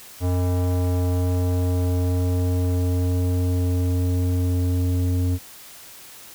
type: tone with low-pass filter sweep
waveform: square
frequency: 89.9 Hz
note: F#2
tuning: 49 cents flat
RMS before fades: -21 dBFS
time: 0.2-5.39 s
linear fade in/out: 50 ms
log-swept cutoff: 750 to 320 Hz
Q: 1.1
effects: white hiss -43 dBFS RMS until 6.34 s